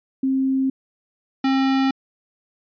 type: tone pair in turn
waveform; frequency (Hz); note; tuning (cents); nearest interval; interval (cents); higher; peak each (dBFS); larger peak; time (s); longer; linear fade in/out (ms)
sine / square; 265.9 / 267.7; C4 / C4; +28 / +40; unison; 12; second; -17; neither; 0.23-0.7 / 1.44-1.91; neither; 5
effects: resampled to 11025 Hz